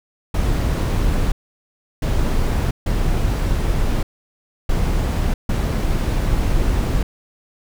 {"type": "noise bursts at uneven times", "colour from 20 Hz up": "brown", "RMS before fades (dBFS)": -18, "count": 5, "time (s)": [[0.34, 1.32], [2.02, 2.71], [2.86, 4.03], [4.69, 5.34], [5.49, 7.03]], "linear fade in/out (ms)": 5, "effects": []}